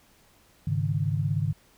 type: chord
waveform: sine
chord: Ab suspended fourth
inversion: none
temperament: equal with one note detuned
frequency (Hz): 102.81 / 138.59 / 155.56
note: Ab2 / Db3 / Eb3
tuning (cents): -17 / 0 / 0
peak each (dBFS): -28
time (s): 0.67-1.53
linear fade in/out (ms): 5
effects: pink hiss -60 dBFS RMS until 1.77 s